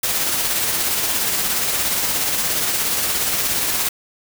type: noise with tremolo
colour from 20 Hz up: white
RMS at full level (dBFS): -19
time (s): 0.03-3.89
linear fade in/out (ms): 5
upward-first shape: sine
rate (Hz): 17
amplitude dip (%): 30
effects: none